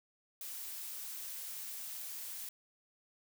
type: noise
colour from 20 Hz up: blue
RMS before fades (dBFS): -44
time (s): 0.41-2.49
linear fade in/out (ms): 2
effects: none